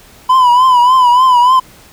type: tone with vibrato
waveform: triangle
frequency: 1001 Hz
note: B5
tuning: 23 cents sharp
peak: -3 dBFS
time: 0.29-1.6 s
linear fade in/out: 10 ms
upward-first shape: triangle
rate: 3.4 Hz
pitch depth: 87 cents each way
effects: pink hiss -41 dBFS RMS until 1.92 s